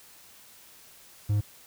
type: tone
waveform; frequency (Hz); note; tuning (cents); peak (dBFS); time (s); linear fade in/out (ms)
triangle; 103.83; G#2; 0; -20; 1.29-1.41; 10
effects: white hiss -53 dBFS RMS until 1.66 s